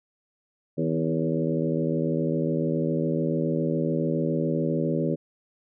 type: harmonic tone with a mistuned harmonic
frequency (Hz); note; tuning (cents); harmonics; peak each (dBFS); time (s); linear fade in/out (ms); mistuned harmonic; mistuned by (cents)
79.9; D#2; +47; 2 / 3 / 4 / 5 / 6 / 7; -27 / -29 / -30 / -31 / -32 / -32; 0.77-5.16; 20; 3; +51
effects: none